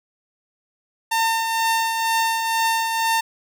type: tone with tremolo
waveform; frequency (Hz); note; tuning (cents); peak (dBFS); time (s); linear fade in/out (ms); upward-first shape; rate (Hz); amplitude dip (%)
sawtooth; 905; A5; +48; -13; 1.11-3.21; 10; triangle; 2.1; 45
effects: none